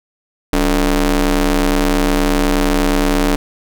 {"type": "ring-modulated tone", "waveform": "sawtooth", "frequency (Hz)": 159.2, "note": "D#3", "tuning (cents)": 40, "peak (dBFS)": -5, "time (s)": [0.53, 3.36], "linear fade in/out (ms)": 2, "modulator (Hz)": 125, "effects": []}